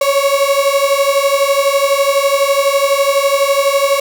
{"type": "beating tone pair", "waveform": "35% pulse", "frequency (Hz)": [550, 562], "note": ["C#5", "C#5"], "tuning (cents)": [-14, 24], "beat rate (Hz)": 12, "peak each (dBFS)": [-12, -12], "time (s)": [0.01, 4], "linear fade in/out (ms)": 5, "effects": []}